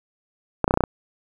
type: clicks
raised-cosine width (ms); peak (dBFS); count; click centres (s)
1; -3; 7; 0.643 / 0.679 / 0.709 / 0.74 / 0.774 / 0.807 / 0.838
effects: 7-bit